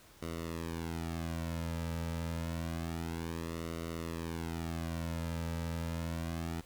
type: tone with flanger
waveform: sawtooth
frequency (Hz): 82.9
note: E2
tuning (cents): +10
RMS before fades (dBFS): -38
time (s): 0.22-6.61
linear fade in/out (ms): 5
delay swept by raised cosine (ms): 1.2 to 2.8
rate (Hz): 0.28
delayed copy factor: -1
effects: pink hiss -59 dBFS RMS until 6.65 s